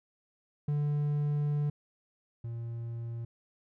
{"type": "tone pair in turn", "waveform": "triangle", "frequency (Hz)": [146.83, 116.54], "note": ["D3", "A#2"], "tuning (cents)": [0, 0], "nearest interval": "major third", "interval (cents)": 400, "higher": "first", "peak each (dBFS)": [-25, -33], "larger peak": "first", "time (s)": [[0.68, 1.7], [2.44, 3.25]], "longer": "first", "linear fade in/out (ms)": 5, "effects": []}